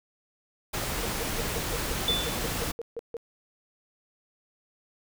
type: noise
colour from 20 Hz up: pink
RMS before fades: -31 dBFS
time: 0.73-2.72 s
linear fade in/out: 10 ms
type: tone bursts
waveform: sine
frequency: 466.2 Hz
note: A#4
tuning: in tune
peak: -31 dBFS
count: 13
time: 1.03-3.168 s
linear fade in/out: 0 ms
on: 26 ms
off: 150 ms
type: tone with exponential decay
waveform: sine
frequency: 3500 Hz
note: A7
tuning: 10 cents flat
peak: -21 dBFS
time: 2.08-2.54 s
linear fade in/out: 2 ms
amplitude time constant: 99 ms
effects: none